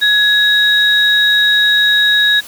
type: tone pair together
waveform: sine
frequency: 1677 / 3802 Hz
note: G#6 / A#7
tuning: +16 / +33 cents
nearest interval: octave + major second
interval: 1417 cents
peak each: -11 dBFS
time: 0.01-2.41 s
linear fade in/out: 20 ms
effects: white hiss -34 dBFS RMS until 2.47 s